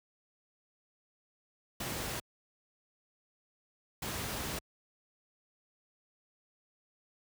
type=noise bursts at uneven times; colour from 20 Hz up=pink; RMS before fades=-37 dBFS; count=2; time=1.8-2.2 / 4.02-4.59 s; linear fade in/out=5 ms; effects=high-pass 60 Hz 12 dB/octave